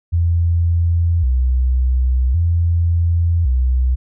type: tone with vibrato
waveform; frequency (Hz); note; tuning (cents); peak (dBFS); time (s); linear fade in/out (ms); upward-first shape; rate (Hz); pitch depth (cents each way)
sine; 73.42; D2; 0; -12; 0.12-3.96; 20; square; 0.45; 250
effects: none